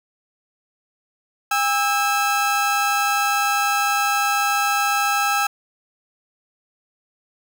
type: tone pair together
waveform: 30% pulse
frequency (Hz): 808.8 / 1310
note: G#5 / E6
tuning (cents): -46 / -11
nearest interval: minor sixth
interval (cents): 835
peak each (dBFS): -18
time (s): 1.51-5.47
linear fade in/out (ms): 5
effects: none